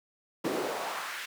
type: noise with high-pass filter sweep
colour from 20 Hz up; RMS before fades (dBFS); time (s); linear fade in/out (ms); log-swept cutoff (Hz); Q
brown; -34; 0.44-1.26; 10; 280 to 2100; 1.7
effects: high-pass 150 Hz 12 dB/octave